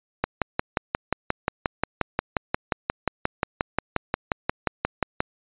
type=click train; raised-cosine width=0.5 ms; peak=-6 dBFS; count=29; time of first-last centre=0.24-5.205 s; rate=5.64 Hz; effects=resampled to 8000 Hz